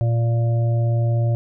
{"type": "harmonic tone", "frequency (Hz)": 116.54, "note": "A#2", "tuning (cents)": 0, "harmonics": [1, 3, 5, 6], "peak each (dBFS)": [-16, -34, -30, -36], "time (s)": [0.01, 1.35], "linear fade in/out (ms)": 0, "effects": []}